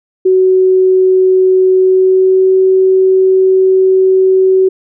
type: tone with pitch glide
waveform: sine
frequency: 373.9 to 377.6 Hz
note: F#4 to F#4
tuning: +18 to +35 cents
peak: -5 dBFS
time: 0.25-4.69 s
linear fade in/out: 10 ms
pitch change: +17 cents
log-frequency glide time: 1.76-2.54 s
effects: none